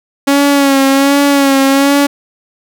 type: tone with vibrato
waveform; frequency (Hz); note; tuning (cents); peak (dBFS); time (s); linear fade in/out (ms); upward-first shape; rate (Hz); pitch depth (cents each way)
sawtooth; 277.2; C#4; 0; -3; 0.27-2.07; 10; sine; 1.3; 42
effects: none